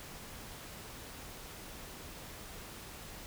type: silence
effects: pink hiss -48 dBFS RMS until 3.26 s